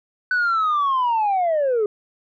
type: linear sweep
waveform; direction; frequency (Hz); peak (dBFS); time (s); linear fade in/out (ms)
sine; down; 1508 to 403; -15; 0.31-1.86; 2
effects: tanh soft clip ceiling -15 dBFS